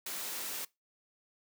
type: high-pass noise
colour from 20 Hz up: white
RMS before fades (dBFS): -39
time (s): 0.06-0.65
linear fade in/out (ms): 5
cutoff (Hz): 210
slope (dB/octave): 12
effects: noise-tail reverb RT60 0.2 s tail -22 dB re dry